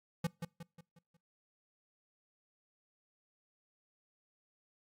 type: tone with echo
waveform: square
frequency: 168.5 Hz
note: E3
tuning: 38 cents sharp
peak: -31 dBFS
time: 0.24-0.27 s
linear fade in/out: 5 ms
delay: 180 ms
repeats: 5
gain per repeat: -7 dB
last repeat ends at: 1.17 s
effects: noise-tail reverb RT60 0.3 s tail -24 dB re dry + AAC 64 kbps